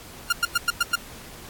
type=tone bursts; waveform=sawtooth; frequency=1402 Hz; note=F6; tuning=6 cents sharp; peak=-14 dBFS; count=6; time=0.3-0.956 s; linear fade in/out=5 ms; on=26 ms; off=100 ms; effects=pink hiss -43 dBFS RMS until 1.49 s + AAC 64 kbps